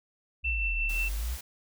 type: exponential two-way sweep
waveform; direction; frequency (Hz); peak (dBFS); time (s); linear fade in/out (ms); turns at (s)
sine; down then up; 65.8 to 35.99 to 65.8; -29; 0.43-1.38; 50; 0.84
type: tone with tremolo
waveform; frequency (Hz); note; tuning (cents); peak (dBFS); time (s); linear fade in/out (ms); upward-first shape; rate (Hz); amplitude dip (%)
sine; 2679; E7; +27; -27; 0.44-1.09; 10; triangle; 5.7; 40
type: noise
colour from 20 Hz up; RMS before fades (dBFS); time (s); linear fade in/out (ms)
white; -43; 0.89-1.41; 5
effects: none